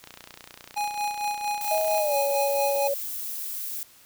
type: click train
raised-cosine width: 0.2 ms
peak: -24 dBFS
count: 59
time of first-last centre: 0.04-1.98 s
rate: 29.9 Hz
type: tone with tremolo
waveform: square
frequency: 830 Hz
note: G#5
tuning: 1 cent flat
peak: -25 dBFS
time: 0.76-2.88 s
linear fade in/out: 10 ms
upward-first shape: sine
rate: 4.4 Hz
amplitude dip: 60%
type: noise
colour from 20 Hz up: violet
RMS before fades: -33 dBFS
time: 1.61-3.83 s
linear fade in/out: 0 ms
type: tone with pitch glide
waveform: sine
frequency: 636 to 560.1 Hz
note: D#5 to C#5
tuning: +38 to +18 cents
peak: -23 dBFS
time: 1.71-2.94 s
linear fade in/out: 5 ms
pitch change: -220 cents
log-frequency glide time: 1.98-2.16 s
effects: white hiss -54 dBFS RMS until 4.05 s